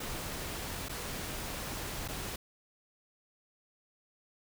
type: noise with dropouts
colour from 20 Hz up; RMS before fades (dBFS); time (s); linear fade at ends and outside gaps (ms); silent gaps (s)
pink; -39; 0-2.36; 5; 0.886-0.893 / 2.079-2.084
effects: none